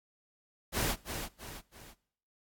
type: noise with echo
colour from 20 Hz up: pink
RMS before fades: -31 dBFS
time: 0.72-0.96 s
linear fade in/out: 50 ms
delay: 330 ms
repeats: 3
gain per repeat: -7 dB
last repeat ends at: 1.95 s
effects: noise-tail reverb RT60 0.7 s tail -23 dB re dry + AAC 64 kbps